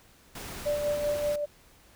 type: noise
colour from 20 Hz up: pink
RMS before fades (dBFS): -40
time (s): 0.35-1.36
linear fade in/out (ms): 5
type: tone with tremolo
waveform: sine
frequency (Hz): 588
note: D5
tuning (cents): +2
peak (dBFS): -24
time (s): 0.65-1.46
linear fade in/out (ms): 20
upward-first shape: sine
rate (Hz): 5.1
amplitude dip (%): 45
effects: pink hiss -58 dBFS RMS until 1.95 s